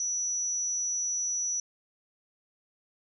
sine tone with amplitude modulation, 5890 Hz, F#8, 9 cents flat, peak -25 dBFS, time 0-1.6 s, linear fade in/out 2 ms, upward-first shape sine, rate 248 Hz, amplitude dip 60%, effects none

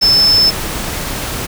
sine tone in noise, 5260 Hz, E8, 5 cents flat, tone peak -7 dBFS, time 0.01-0.51 s, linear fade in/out 20 ms, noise pink, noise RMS -21 dBFS, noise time 0.01-1.47 s, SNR +11 dB, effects none

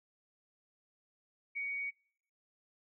sine tone with frequency modulation, 2245 Hz, C#7, 21 cents sharp, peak -35 dBFS, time 1.55-1.91 s, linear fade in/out 20 ms, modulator 112 Hz, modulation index 0.32, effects noise-tail reverb RT60 0.7 s tail -26 dB re dry

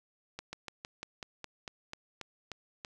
slowing click train, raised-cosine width 0.2 ms, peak -23 dBFS, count 12, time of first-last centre 0.39-2.848 s, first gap 140 ms, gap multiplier 1.09, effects none

